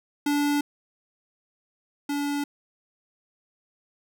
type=tone pair in turn; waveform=square; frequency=290 / 287.2 Hz; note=D4 / D4; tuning=-22 / -39 cents; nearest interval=unison; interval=17 cents; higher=first; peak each=-22 / -26 dBFS; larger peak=first; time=0.26-0.61 / 2.09-2.44 s; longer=neither; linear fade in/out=5 ms; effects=none